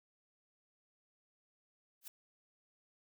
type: noise with exponential growth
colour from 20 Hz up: blue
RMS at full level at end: -41 dBFS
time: 2.01-2.08 s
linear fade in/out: 5 ms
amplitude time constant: 15 ms
effects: none